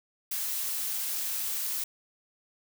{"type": "noise", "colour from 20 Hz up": "blue", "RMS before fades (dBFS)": -32, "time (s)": [0.31, 1.84], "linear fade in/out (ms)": 5, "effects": []}